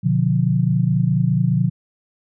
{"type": "chord", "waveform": "sine", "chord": "B diminished", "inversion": "none", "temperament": "just", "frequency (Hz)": [123.47, 148.16, 177.8], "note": ["B2", "D3", "F3"], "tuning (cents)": [0, 16, 31], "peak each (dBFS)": -19, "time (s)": [0.03, 1.7], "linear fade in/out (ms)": 20, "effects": []}